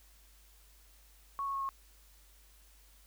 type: tone with pitch steps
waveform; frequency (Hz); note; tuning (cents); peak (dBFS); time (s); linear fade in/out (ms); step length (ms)
sine; 1108.7 / 1101 / 1093.4 / 1085.9; C#6 / C#6 / C#6 / C#6; 0 / -12 / -24 / -36; -33; 1.39-1.69; 0; 75
effects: added 50 Hz sine -60 dBFS peak until 3.06 s + white hiss -64 dBFS RMS until 3.06 s